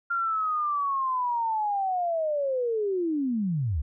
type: linear sweep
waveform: sine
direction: down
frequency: 1396 to 61.9 Hz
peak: -24 dBFS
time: 0.1-3.82 s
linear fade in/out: 10 ms
effects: none